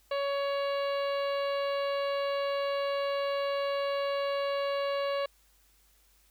harmonic tone with a mistuned harmonic, 560 Hz, C#5, 18 cents sharp, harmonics 1 / 2 / 3 / 4 / 5 / 6 / 7 / 8, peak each -29 / -36 / -43 / -45 / -43 / -51 / -46 / -51 dBFS, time 0.11-5.26 s, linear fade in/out 5 ms, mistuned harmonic 7, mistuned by +19 cents, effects added 50 Hz sine -66 dBFS peak until 6.3 s + white hiss -66 dBFS RMS until 6.3 s

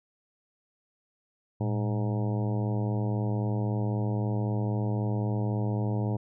harmonic tone with a mistuned harmonic, 103.83 Hz, G#2, in tune, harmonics 1 / 2 / 3 / 4 / 5 / 6 / 7 / 8 / 9, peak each -27 / -33 / -37 / -39 / -41 / -43 / -44 / -45 / -46 dBFS, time 1.6-6.17 s, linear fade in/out 10 ms, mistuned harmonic 1, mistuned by +150 cents, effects none

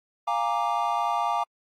triangle chord, Bb dominant seventh, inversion second, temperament equal with one note detuned, 698.5 / 822.5 / 932.3 / 1174.7 Hz, F5 / Ab5 / Bb5 / D6, 0 / -17 / 0 / 0 cents, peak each -27 dBFS, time 0.27-1.44 s, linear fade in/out 10 ms, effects AAC 64 kbps

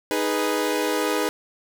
sawtooth chord, G# minor, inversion second, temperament equal, 311.1 / 415.3 / 493.9 Hz, D#4 / G#4 / B4, 0 / 0 / 0 cents, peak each -22 dBFS, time 0.11-1.29 s, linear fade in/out 0 ms, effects 7-bit

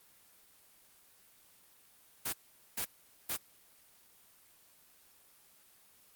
white noise bursts, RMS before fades -35 dBFS, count 3, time 2.25-3.37 s, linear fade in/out 10 ms, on 80 ms, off 440 ms, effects white hiss -63 dBFS RMS until 6.15 s + Opus 24 kbps

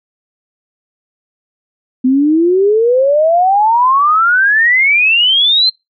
sine exponential sweep, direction up, 250.7 to 4186 Hz, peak -7 dBFS, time 2.04-5.7 s, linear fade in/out 10 ms, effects noise-tail reverb RT60 0.2 s tail -25 dB re dry

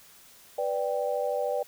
sine chord, G major, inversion first, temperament equal, 493.9 / 587.3 / 784 Hz, B4 / D5 / G5, 0 / 0 / 0 cents, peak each -30 / -29 / -33 dBFS, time 0.58-1.63 s, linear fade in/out 5 ms, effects white hiss -54 dBFS RMS until 1.67 s

